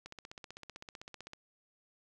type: click train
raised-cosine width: 0.2 ms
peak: -29 dBFS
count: 21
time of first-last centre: 0.06-1.334 s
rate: 15.7 Hz
effects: none